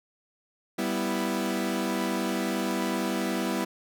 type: chord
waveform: sawtooth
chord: E minor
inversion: first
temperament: equal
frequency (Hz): 196 / 246.9 / 329.6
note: G3 / B3 / E4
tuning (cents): 0 / 0 / 0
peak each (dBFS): -27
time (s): 0.78-3.65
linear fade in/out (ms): 10
effects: none